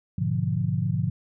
sine chord, G# diminished seventh, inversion none, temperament equal, 103.83 / 123.47 / 146.83 / 174.61 Hz, G#2 / B2 / D3 / F3, 0 / 0 / 0 / 0 cents, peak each -28 dBFS, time 0.18-1.1 s, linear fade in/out 5 ms, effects none

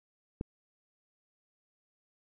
click, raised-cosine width 3 ms, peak -21 dBFS, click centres 0.411 s, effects none

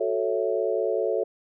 sine chord, F# minor seventh, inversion none, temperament equal, 370 / 440 / 554.4 / 659.3 Hz, F#4 / A4 / C#5 / E5, 0 / 0 / 0 / 0 cents, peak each -29 / -26 / -28 / -30 dBFS, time 0-1.24 s, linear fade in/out 10 ms, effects none

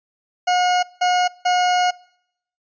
40% pulse tone bursts at uneven times, 722 Hz, F#5, 43 cents flat, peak -14 dBFS, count 3, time 0.47-0.83 / 1.01-1.28 / 1.45-1.91 s, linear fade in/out 10 ms, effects noise-tail reverb RT60 0.7 s tail -23 dB re dry + resampled to 16000 Hz

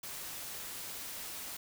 white noise, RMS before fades -43 dBFS, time 0.03-1.57 s, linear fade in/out 5 ms, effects none

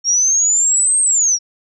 sine linear two-way sweep, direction up then down, 5520 to 8500 to 5520 Hz, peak -11 dBFS, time 0.04-1.39 s, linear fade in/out 50 ms, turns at 1 s, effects none

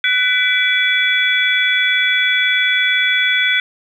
sine tone cluster, 1495 / 1992 / 2318 / 3409 Hz, F#6 / B6 / D7 / G#7, +17 / +14 / -23 / +45 cents, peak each -18 dBFS, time 0.04-3.6 s, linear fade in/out 2 ms, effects 8-bit

